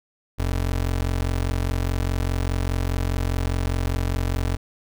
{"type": "tone pair together", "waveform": "square", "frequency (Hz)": [44.9, 89.8], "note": ["F1", "F2"], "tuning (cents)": [49, 49], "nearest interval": "octave", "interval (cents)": 1200, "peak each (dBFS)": -25, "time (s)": [0.38, 4.57], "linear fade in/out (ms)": 20, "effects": []}